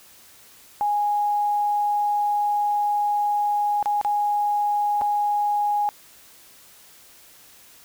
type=tone with dropouts; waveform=sine; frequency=827 Hz; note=G#5; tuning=8 cents flat; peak=-19 dBFS; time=0.81-5.89 s; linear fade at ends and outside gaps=0 ms; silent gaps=3.827-3.858 / 4.013-4.048 / 5.012-5.018 s; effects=white hiss -50 dBFS RMS until 7.84 s